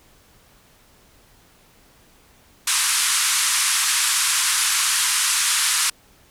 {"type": "band-pass noise", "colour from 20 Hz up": "white", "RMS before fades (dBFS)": -20, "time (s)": [2.67, 5.9], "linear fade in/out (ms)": 5, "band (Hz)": [990, 11000], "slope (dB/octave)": 48, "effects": ["pink hiss -54 dBFS RMS until 6.3 s"]}